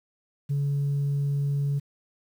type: tone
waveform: sine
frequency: 141.7 Hz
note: C#3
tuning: 38 cents sharp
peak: -21 dBFS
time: 0.49-1.8 s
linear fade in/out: 20 ms
effects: tanh soft clip ceiling -21 dBFS + 9-bit